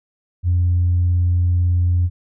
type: tone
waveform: sine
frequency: 88.2 Hz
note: F2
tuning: 18 cents sharp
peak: -12 dBFS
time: 0.43-2.1 s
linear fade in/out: 50 ms
effects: tanh soft clip ceiling -10 dBFS